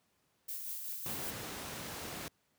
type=noise with tremolo; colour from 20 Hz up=violet; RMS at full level=-40 dBFS; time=0.48-1.31 s; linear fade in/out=10 ms; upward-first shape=sine; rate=5.3 Hz; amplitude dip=35%
type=noise; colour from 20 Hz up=pink; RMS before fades=-42 dBFS; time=1.06-2.28 s; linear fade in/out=0 ms
effects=pink hiss -75 dBFS RMS until 2.58 s + high-pass 100 Hz 12 dB/octave